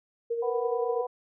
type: tone with tremolo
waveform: sine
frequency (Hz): 466.2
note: A#4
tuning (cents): 0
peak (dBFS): -25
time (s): 0.3-1.02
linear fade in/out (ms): 10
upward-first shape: sine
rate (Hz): 12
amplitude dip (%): 50
type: harmonic tone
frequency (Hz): 247.6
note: B3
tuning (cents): +5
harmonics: 2 / 3 / 4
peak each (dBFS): -31 / -35 / -37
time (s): 0.42-1.07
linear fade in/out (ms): 10
effects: none